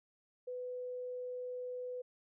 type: tone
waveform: sine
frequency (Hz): 498.7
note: B4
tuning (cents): +17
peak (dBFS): -39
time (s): 0.47-2.02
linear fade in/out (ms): 10
effects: none